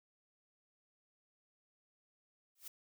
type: noise with exponential growth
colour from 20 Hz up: blue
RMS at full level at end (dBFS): -43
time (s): 2.55-2.68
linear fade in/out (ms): 5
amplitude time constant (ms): 28
effects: none